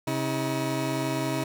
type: tone pair together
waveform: 20% pulse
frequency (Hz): 134.54 / 320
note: C3 / D#4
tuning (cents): +49 / +49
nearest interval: octave + minor third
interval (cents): 1500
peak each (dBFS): -24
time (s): 0.07-1.44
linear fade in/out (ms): 5
effects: none

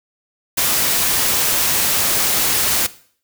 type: noise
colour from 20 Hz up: white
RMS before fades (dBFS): -17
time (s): 0.57-2.87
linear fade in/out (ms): 10
effects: noise-tail reverb RT60 0.5 s tail -17 dB re dry

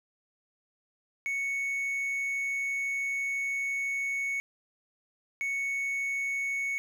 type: tone pair in turn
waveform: triangle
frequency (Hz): 2217 / 2217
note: C#7 / C#7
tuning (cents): 0 / 0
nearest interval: unison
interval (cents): 0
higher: neither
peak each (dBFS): -27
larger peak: neither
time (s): 1.26-4.4 / 5.41-6.78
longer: first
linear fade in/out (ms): 0
effects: none

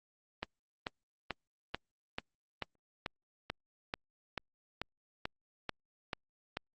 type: click train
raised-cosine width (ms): 0.3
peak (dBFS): -19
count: 15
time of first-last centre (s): 0.43-6.57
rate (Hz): 2.28
effects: Opus 24 kbps

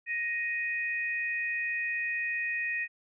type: tone pair together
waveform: sine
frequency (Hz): 1873.8 / 2489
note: A#6 / D#7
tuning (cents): +8 / 0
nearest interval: perfect fourth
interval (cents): 492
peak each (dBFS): -31 / -33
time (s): 0.06-2.88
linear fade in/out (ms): 50
effects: none

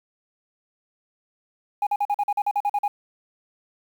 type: tone bursts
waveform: sine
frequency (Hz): 820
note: G#5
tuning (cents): -22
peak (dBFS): -17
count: 12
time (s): 1.82-2.88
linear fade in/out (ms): 5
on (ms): 48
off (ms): 44
effects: tanh soft clip ceiling -18 dBFS + 8-bit

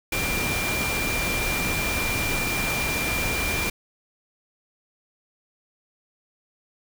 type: tone in noise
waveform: sine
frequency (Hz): 2380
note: D7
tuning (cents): +22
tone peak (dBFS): -27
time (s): 0.12-3.7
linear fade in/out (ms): 5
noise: pink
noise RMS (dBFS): -27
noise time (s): 0.12-3.7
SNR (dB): -3
effects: none

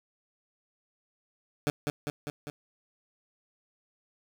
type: tone with echo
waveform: 15% pulse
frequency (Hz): 147.1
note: D3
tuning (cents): +3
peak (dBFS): -19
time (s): 1.67-1.7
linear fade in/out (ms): 0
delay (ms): 200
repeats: 4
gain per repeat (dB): -3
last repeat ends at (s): 2.5
effects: none

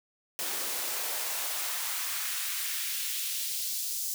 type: noise with high-pass filter sweep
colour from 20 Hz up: white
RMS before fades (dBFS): -33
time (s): 0.39-4.14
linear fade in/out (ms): 0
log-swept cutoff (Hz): 290 to 6000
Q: 1.1
effects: none

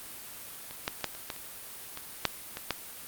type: clicks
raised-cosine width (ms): 0.2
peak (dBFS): -24 / -11 / -29 / -11 / -26 / -16 / -28 / -22 / -6 / -19 / -10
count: 11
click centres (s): 0.71 / 0.879 / 1.009 / 1.043 / 1.15 / 1.302 / 1.363 / 1.974 / 2.253 / 2.571 / 2.707
effects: white hiss -44 dBFS RMS until 3.07 s + Opus 32 kbps

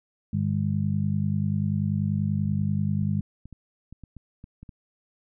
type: harmonic tone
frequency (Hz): 50.3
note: G1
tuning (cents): +45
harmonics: 2 / 3 / 4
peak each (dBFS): -27 / -27 / -27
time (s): 0.33-3.21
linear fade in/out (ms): 5
type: clicks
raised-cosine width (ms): 5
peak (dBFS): -30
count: 12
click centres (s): 2.455 / 2.524 / 2.62 / 3.024 / 3.456 / 3.527 / 3.926 / 4.037 / 4.167 / 4.441 / 4.63 / 4.692
effects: none

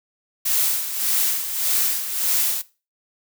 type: noise with tremolo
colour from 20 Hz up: blue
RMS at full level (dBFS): -19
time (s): 0.45-2.62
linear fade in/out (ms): 10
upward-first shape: sine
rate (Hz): 1.7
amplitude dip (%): 65
effects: noise-tail reverb RT60 0.3 s tail -18 dB re dry

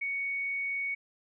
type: tone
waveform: sine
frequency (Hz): 2229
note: C#7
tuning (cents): +9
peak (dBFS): -30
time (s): 0.01-0.95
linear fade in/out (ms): 10
effects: none

